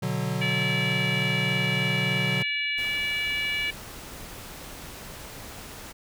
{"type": "chord", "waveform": "square", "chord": "B minor", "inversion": "none", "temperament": "equal", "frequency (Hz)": [123.47, 146.83, 185], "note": ["B2", "D3", "F#3"], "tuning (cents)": [0, 0, 0], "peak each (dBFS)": -31, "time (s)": [0.02, 2.43], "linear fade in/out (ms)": 10}
{"type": "harmonic tone", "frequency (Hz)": 577, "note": "D5", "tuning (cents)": -31, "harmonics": [3, 4, 5, 6, 7], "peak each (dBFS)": [-35, -27, -31, -41, -42], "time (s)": [0.41, 3.71], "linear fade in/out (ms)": 10}
{"type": "noise", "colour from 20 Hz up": "pink", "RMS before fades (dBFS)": -41, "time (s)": [2.77, 5.93], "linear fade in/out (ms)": 20}
{"effects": []}